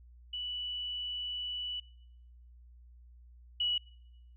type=tone pair in turn; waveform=sine; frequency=2960 / 2934 Hz; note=F#7 / F#7; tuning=0 / -15 cents; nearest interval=unison; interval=15 cents; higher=first; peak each=-35 / -28 dBFS; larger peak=second; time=0.33-1.8 / 3.6-3.78 s; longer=first; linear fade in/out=5 ms; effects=noise-tail reverb RT60 0.9 s tail -24 dB re dry + added 60 Hz sine -53 dBFS peak until 4.36 s